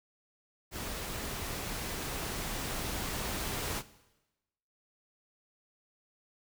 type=noise with level ramp; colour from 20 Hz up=pink; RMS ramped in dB=-39 to -35 dBFS; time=0.71-3.83 s; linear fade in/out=50 ms; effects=noise-tail reverb RT60 1.0 s tail -17 dB re dry